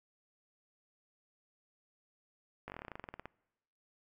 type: slowing click train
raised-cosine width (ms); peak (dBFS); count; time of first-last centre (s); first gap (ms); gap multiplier
0.5; -28; 17; 2.68-3.256; 19; 1.08
effects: noise-tail reverb RT60 1.0 s tail -25 dB re dry